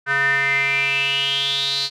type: tone with band-pass filter sweep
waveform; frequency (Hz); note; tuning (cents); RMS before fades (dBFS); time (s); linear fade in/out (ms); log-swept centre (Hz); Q
square; 138.8; C#3; +3; -20; 0.06-1.9; 50; 1600 to 4300; 8.8
effects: none